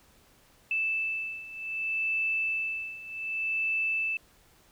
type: beating tone pair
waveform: sine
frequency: 2637 / 2637.65 Hz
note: E7 / E7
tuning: 0 / 0 cents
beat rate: 0.65 Hz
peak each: -33 / -30 dBFS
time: 0.71-4.17 s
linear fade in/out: 2 ms
effects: pink hiss -61 dBFS RMS until 4.71 s

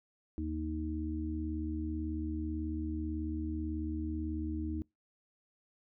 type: harmonic tone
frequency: 78.2 Hz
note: D#2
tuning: 9 cents sharp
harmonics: 1 / 3 / 4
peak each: -37 / -42 / -37 dBFS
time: 0.38-4.82 s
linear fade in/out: 0 ms
effects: noise-tail reverb RT60 0.2 s tail -25 dB re dry

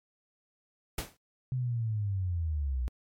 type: noise with exponential decay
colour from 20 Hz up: pink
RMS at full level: -31 dBFS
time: 0.98-1.17 s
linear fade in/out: 5 ms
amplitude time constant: 40 ms
type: linear sweep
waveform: sine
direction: down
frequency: 130 to 58.7 Hz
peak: -28 dBFS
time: 1.52-2.88 s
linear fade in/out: 0 ms
effects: MP3 64 kbps

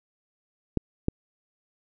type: clicks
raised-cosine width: 3 ms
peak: -10 dBFS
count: 2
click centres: 0.773 / 1.084 s
effects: none

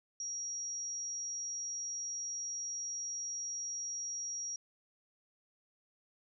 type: tone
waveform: sine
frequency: 5680 Hz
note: F8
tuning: 28 cents sharp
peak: -37 dBFS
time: 0.2-4.56 s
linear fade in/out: 2 ms
effects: none

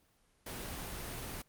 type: noise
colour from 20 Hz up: pink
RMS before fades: -42 dBFS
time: 0.46-1.42 s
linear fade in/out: 5 ms
effects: pink hiss -71 dBFS RMS until 1.48 s + Opus 24 kbps

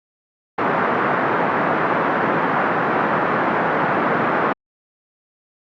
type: band-pass noise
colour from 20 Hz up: white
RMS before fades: -19 dBFS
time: 0.58-4.53 s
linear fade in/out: 5 ms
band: 150 to 1500 Hz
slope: 24 dB/octave
effects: Opus 48 kbps

